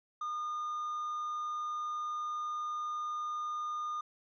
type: tone with hard clipping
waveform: triangle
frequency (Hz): 1218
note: D#6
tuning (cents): -37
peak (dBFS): -35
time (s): 0.21-4.01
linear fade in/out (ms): 5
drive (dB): 5
effects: resampled to 16000 Hz